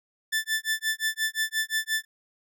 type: tone with tremolo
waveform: sawtooth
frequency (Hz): 1760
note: A6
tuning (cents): 0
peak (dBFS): -19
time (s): 0.32-2.05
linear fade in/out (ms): 10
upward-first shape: sine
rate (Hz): 5.7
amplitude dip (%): 100
effects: none